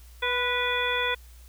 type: harmonic tone with a mistuned harmonic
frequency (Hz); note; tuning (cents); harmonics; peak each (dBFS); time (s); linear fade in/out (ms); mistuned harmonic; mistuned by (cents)
490.6; B4; -12; 1 / 2 / 3 / 4 / 5 / 7; -31 / -31 / -31 / -31 / -31 / -31; 0.22-1.15; 10; 2; +23
effects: added 60 Hz sine -46 dBFS peak until 1.48 s + white hiss -57 dBFS RMS until 1.48 s